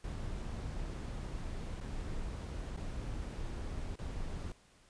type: noise with dropouts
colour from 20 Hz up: brown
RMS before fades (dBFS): -40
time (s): 0.04-4.52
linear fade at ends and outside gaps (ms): 2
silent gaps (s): 1.803-1.81 / 2.765-2.773 / 3.957-3.989
effects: pink hiss -65 dBFS RMS until 4.89 s + resampled to 22050 Hz